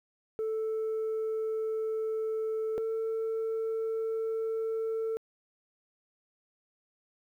sine tone pair in turn, 440 / 446.7 Hz, A4 / A4, 0 / +26 cents, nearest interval unison, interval 26 cents, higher second, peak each -27 dBFS, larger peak neither, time 0.39-2.78 / 2.78-5.17 s, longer neither, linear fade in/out 0 ms, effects tanh soft clip ceiling -28 dBFS + 11-bit

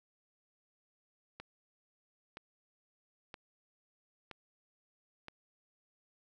click train, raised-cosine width 0.3 ms, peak -29 dBFS, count 5, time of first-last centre 1.4-5.283 s, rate 1.03 Hz, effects none

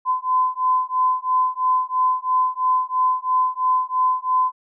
sine beating tone pair, 1018 / 1021 Hz, C6 / C6, -48 / -43 cents, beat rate 3 Hz, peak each -20 / -20 dBFS, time 0.05-4.52 s, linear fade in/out 50 ms, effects none

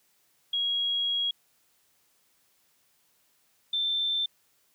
sine tone pair in turn, 3300 / 3556 Hz, G#7 / A7, -12 / +18 cents, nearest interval minor second, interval 130 cents, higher second, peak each -25 dBFS, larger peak neither, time 0.53-1.31 / 3.73-4.26 s, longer first, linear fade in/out 5 ms, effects white hiss -68 dBFS RMS until 4.74 s + high-pass 60 Hz 12 dB/octave

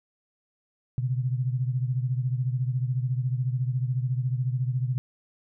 sine beating tone pair, 124.3 / 138.3 Hz, B2 / C#3, +12 / -4 cents, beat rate 14 Hz, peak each -25 / -30 dBFS, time 0.98-4.98 s, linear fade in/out 0 ms, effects none

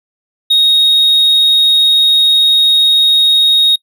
triangle tone, 3747 Hz, A#7, 8 cents sharp, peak -4 dBFS, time 0.5-3.76 s, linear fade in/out 10 ms, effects noise-tail reverb RT60 0.1 s tail -26 dB re dry + tanh soft clip ceiling 0 dBFS

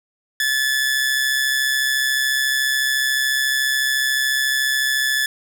sawtooth tone with amplitude modulation, 1729 Hz, A6, 31 cents flat, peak -12 dBFS, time 0.4-5.26 s, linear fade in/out 2 ms, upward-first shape sine, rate 134 Hz, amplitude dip 40%, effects none

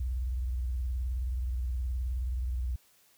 sine tone with vibrato, 62.2 Hz, B1, 13 cents sharp, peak -29 dBFS, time 0-2.76 s, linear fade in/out 5 ms, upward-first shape sine, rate 19 Hz, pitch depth 180 cents each way, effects white hiss -64 dBFS RMS until 3.17 s

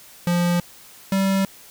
square tone pair in turn, 174.61 / 193.72 Hz, F3 / G3, 0 / -20 cents, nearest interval major second, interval 180 cents, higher second, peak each -18 / -18 dBFS, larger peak neither, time 0.27-0.6 / 1.12-1.45 s, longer neither, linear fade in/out 2 ms, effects white hiss -46 dBFS RMS until 1.7 s

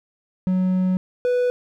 triangle tone pair in turn, 185 / 493.9 Hz, F#3 / B4, 0 / 0 cents, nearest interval octave + perfect fourth, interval 1700 cents, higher second, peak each -15 dBFS, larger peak neither, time 0.47-0.97 / 1.25-1.5 s, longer first, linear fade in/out 0 ms, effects none

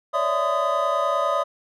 triangle tone cluster, 555 / 585 / 661 / 1022 / 1243 Hz, C#5 / D5 / E5 / C6 / D#6, +2 / -7 / +5 / -41 / -2 cents, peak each -27 / -24 / -25 / -26 / -22 dBFS, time 0.13-1.44 s, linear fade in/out 20 ms, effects none

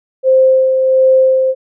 sine tone with tremolo, 523.3 Hz, C5, in tune, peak -5 dBFS, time 0.23-1.55 s, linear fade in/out 50 ms, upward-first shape sine, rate 1.4 Hz, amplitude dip 40%, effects none

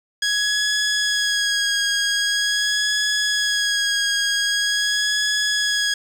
15% pulse tone with vibrato, 1661.2 Hz, G#6, in tune, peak -12 dBFS, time 0.22-5.94 s, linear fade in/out 5 ms, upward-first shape sine, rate 0.44 Hz, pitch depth 23 cents each way, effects low-pass 10000 Hz 12 dB/octave + 7-bit

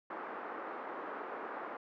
white band-pass noise, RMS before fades -43 dBFS, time 0.1-1.77 s, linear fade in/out 5 ms, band 280 to 1400 Hz, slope 24 dB/octave, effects none

